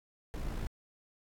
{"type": "noise with amplitude modulation", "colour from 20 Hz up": "brown", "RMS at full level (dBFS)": -34, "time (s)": [0.34, 0.67], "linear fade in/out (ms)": 0, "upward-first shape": "sine", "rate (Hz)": 56, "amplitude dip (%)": 50, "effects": ["AAC 64 kbps"]}